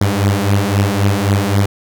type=beating tone pair; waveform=sawtooth; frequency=98.2 / 102 Hz; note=G2 / G#2; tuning=+4 / -31 cents; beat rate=3.8 Hz; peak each=-11 dBFS; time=0.01-1.66 s; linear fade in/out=5 ms; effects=none